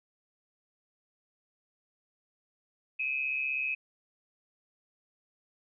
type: tone pair together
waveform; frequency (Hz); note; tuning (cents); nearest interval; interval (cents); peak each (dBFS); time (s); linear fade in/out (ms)
sine; 2425 / 2561; D#7 / D#7; -45 / +49; minor second; 94; -36 / -30; 2.99-3.75; 10
effects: none